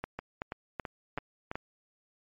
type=two click trains; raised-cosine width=0.5 ms; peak=-19 / -21 dBFS; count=5 / 5; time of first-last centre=0.04-1.555 / 0.19-1.515 s; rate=2.64 / 3.02 Hz; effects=MP3 48 kbps